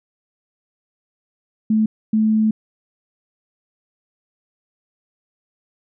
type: tone bursts at uneven times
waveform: sine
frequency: 217.6 Hz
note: A3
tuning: 19 cents flat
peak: -13 dBFS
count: 2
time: 1.7-1.86 / 2.13-2.51 s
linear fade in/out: 5 ms
effects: none